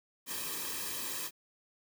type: noise with comb filter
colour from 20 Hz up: white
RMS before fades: -38 dBFS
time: 0.26-1.31 s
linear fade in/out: 50 ms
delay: 1.4 ms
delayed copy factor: -0.8
effects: none

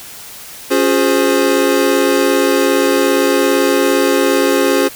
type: chord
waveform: square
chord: Db major seventh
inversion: none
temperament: equal with one note detuned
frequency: 277.2 / 357.8 / 415.3 / 523.3 Hz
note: Db4 / F4 / Ab4 / C5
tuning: 0 / +42 / 0 / 0 cents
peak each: -17 dBFS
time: 0.7-4.89 s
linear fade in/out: 20 ms
effects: white hiss -33 dBFS RMS until 4.95 s

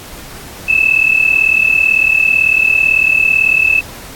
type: tone pair together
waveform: sine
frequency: 2599 / 2637 Hz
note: E7 / E7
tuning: -25 / 0 cents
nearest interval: unison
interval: 25 cents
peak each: -11 dBFS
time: 0.68-3.81 s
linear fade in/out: 10 ms
effects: pink hiss -32 dBFS RMS until 4.15 s + AAC 64 kbps

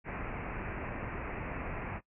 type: low-pass noise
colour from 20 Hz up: pink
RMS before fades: -39 dBFS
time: 0.04-2.01 s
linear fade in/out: 50 ms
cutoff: 2600 Hz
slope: 96 dB/octave
effects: noise-tail reverb RT60 0.1 s tail -20 dB re dry

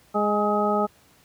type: harmonic tone with a mistuned harmonic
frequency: 207.7 Hz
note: G#3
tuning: in tune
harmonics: 1 / 2 / 3 / 4 / 6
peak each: -26 / -26 / -26 / -26 / -26 dBFS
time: 0.14-0.87 s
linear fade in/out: 20 ms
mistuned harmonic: 6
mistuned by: +28 cents
effects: pink hiss -57 dBFS RMS until 1.24 s + high-pass 60 Hz 12 dB/octave

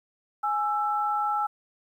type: tone pair together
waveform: sine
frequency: 834.4 / 1328 Hz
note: G#5 / E6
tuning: +8 / +12 cents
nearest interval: minor sixth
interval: 804 cents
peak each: -26 / -27 dBFS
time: 0.43-1.47 s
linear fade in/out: 10 ms
effects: 10-bit

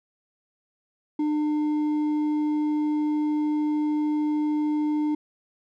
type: tone with hard clipping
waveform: sine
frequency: 301.1 Hz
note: D4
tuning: 43 cents sharp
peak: -23 dBFS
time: 1.19-5.15 s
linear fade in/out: 5 ms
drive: 4 dB
effects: none

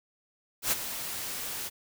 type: noise with ADSR envelope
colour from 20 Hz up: white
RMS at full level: -25 dBFS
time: 0.62-1.7 s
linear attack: 99 ms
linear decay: 25 ms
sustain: -11 dB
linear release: 31 ms
effects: none

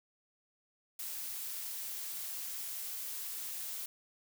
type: noise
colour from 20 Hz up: blue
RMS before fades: -41 dBFS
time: 0.99-3.86 s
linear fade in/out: 5 ms
effects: none

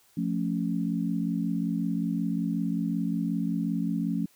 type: chord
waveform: sine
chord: F augmented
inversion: none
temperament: equal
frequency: 174.61 / 220 / 277.2 Hz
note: F3 / A3 / C#4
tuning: 0 / 0 / 0 cents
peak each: -29 / -30 / -31 dBFS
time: 0.17-4.26 s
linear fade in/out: 5 ms
effects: white hiss -62 dBFS RMS until 4.35 s

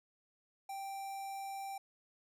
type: tone with notch filter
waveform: square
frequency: 784 Hz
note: G5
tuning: in tune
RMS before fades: -43 dBFS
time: 0.69-1.78 s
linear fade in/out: 5 ms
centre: 3300 Hz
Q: 1
effects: resampled to 32000 Hz

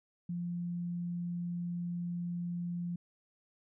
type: tone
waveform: sine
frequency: 174 Hz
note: F3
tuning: 6 cents flat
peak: -34 dBFS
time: 0.29-2.96 s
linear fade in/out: 5 ms
effects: none

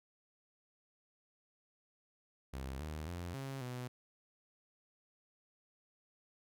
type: tone with pitch steps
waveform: sawtooth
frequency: 66.3 / 77 / 87.3 / 135.5 / 124.8 Hz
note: C2 / D#2 / F2 / C#3 / B2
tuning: +23 / -17 / 0 / -39 / +19 cents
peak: -37 dBFS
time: 2.53-3.88 s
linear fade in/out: 10 ms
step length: 270 ms
effects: none

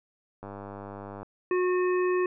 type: click train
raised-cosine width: 1 ms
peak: -26 dBFS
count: 81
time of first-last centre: 0.43-1.23 s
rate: 100 Hz
type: harmonic tone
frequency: 363.4 Hz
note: F#4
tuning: 31 cents flat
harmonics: 1 / 3 / 5 / 7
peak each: -23 / -33 / -37 / -40 dBFS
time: 1.51-2.26 s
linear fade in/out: 2 ms
effects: none

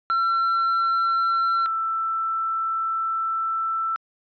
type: tone pair in turn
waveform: triangle / sine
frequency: 1352 / 1330.3 Hz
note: E6 / E6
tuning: +43 / +15 cents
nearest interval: unison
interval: 28 cents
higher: first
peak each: -17 / -22 dBFS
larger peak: first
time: 0.1-1.66 / 1.66-3.96 s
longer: second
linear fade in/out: 0 ms
effects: resampled to 11025 Hz

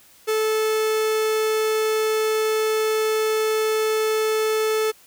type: tone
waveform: 45% pulse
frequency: 435.8 Hz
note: A4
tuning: 17 cents flat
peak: -19 dBFS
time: 0.27-4.92 s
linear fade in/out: 20 ms
effects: white hiss -52 dBFS RMS until 5.06 s

